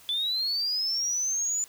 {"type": "linear sweep", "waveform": "sine", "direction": "up", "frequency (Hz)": [3448, 7040], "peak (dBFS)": -24, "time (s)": [0.09, 1.64], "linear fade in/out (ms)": 0, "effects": ["tanh soft clip ceiling -22 dBFS", "white hiss -53 dBFS RMS until 1.68 s"]}